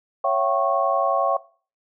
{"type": "tone cluster", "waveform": "sine", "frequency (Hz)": [553, 674, 765, 1097], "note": ["C#5", "E5", "G5", "C#6"], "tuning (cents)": [-4, 38, -42, -18], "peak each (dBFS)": -24, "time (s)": [0.24, 1.37], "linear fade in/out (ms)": 5, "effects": ["noise-tail reverb RT60 0.4 s tail -19 dB re dry"]}